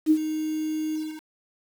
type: tone with ADSR envelope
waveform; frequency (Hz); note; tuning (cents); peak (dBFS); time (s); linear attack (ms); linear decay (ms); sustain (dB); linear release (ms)
sine; 311.1; D#4; 0; -13; 0.06-1.23; 47; 66; -12; 280
effects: 7-bit